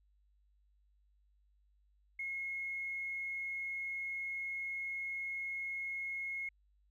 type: tone with tanh clipping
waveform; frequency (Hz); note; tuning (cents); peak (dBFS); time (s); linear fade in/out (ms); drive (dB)
triangle; 2164; C#7; -42; -37; 2.19-6.49; 5; 3
effects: added 50 Hz sine -68 dBFS peak until 6.9 s